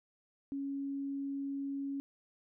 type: tone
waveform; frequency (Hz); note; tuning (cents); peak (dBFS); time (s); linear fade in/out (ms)
sine; 277.2; C#4; 0; -35; 0.52-2; 0
effects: none

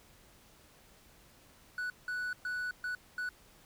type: tone bursts at uneven times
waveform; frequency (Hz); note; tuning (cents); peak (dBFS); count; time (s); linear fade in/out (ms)
triangle; 1480; F#6; 0; -32; 5; 1.78-1.9 / 2.08-2.33 / 2.45-2.71 / 2.84-2.95 / 3.18-3.29; 2
effects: pink hiss -61 dBFS RMS until 3.65 s

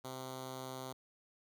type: tone with notch filter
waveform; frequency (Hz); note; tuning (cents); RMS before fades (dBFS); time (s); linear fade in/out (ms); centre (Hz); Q
5% pulse; 130.2; C3; -8; -45; 0.04-0.93; 10; 1700; 1.5
effects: none

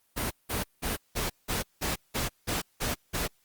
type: noise bursts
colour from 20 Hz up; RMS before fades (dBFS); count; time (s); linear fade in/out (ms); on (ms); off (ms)
pink; -30; 10; 0.16-3.28; 20; 150; 180
effects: white hiss -69 dBFS RMS until 3.44 s + Opus 32 kbps

